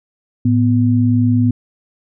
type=tone pair together; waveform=sine; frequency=109.8 / 247.1 Hz; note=A2 / B3; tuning=-3 / +1 cents; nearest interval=octave + major second; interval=1404 cents; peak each=-13 dBFS; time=0.45-1.51 s; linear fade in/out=5 ms; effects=none